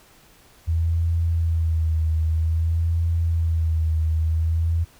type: tone with vibrato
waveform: sine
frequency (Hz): 81.6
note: E2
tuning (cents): -17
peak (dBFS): -18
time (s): 0.67-4.85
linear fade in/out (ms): 20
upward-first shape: sine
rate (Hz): 0.52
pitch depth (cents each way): 43
effects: pink hiss -53 dBFS RMS until 4.99 s